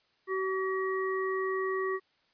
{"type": "harmonic tone", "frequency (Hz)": 380, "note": "F#4", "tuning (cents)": 46, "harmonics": [1, 3, 5], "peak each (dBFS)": [-30, -35, -37], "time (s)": [0.27, 2], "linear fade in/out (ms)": 50, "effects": ["white hiss -70 dBFS RMS until 2.33 s", "resampled to 11025 Hz"]}